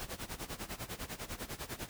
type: noise with tremolo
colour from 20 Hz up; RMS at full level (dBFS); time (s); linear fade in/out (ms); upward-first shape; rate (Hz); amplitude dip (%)
pink; -40; 0-1.89; 0; sine; 10; 85
effects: none